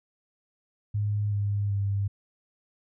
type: tone with pitch steps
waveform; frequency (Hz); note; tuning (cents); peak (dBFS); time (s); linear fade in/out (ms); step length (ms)
sine; 103.8 / 101.78 / 99.8; G#2 / G#2 / G2; 0 / -34 / +32; -24; 0.94-2.08; 10; 380
effects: none